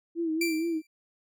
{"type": "tone with vibrato", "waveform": "sine", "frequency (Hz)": 326.5, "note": "E4", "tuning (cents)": -17, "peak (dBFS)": -26, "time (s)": [0.15, 0.82], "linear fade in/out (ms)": 50, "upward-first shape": "sine", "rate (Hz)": 4.3, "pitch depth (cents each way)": 68}
{"type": "tone with exponential decay", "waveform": "sawtooth", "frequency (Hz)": 2349, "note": "D7", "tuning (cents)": 0, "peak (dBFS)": -22, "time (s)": [0.41, 0.87], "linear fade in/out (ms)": 5, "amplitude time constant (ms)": 100}
{"effects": []}